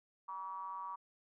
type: ring-modulated tone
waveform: triangle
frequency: 92 Hz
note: F#2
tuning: 9 cents flat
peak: -36 dBFS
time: 0.28-0.96 s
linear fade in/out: 10 ms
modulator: 1050 Hz
effects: none